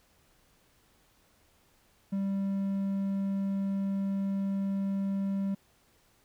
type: tone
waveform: triangle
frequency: 196 Hz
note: G3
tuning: in tune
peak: -26 dBFS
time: 2.12-5.55 s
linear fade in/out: 10 ms
effects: pink hiss -66 dBFS RMS until 6.24 s